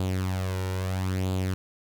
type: tone with flanger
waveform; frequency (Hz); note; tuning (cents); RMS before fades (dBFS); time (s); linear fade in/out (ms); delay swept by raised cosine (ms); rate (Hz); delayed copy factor
sawtooth; 93.5; F#2; +19; -28; 0-1.54; 0; 0.26 to 2.16; 0.76; +0.6
effects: none